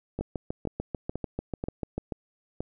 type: two click trains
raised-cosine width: 2 ms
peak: -17 / -18 dBFS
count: 13 / 6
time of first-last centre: 0.21-1.98 / 0.19-2.605 s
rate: 6.78 / 2.07 Hz
effects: none